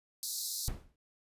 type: high-pass noise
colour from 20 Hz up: pink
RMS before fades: -37 dBFS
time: 0.23-0.68 s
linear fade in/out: 0 ms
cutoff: 3900 Hz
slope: 96 dB/octave
type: noise with exponential decay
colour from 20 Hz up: brown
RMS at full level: -34 dBFS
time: 0.68-0.96 s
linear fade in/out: 2 ms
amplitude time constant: 59 ms
effects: noise-tail reverb RT60 0.1 s tail -24 dB re dry + resampled to 32000 Hz